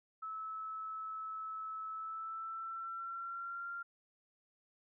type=tone with pitch glide; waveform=sine; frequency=1302 to 1387.4 Hz; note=E6 to F6; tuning=-22 to -12 cents; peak=-40 dBFS; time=0.22-3.83 s; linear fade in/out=10 ms; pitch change=+110 cents; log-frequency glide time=1.9-3.72 s; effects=none